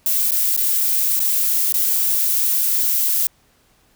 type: noise with dropouts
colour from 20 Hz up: violet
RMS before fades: -18 dBFS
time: 0.06-3.27 s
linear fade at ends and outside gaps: 1 ms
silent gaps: 0.309-0.318 / 0.565-0.575 / 1.194-1.202 / 1.724-1.74 s
effects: pink hiss -58 dBFS RMS until 3.95 s